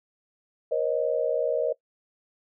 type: tone cluster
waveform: sine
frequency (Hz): 478.5 / 540 / 622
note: A#4 / C#5 / D#5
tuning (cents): +45 / -45 / -1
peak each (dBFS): -27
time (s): 0.71-1.73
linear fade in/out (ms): 10
effects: noise-tail reverb RT60 0.1 s tail -21 dB re dry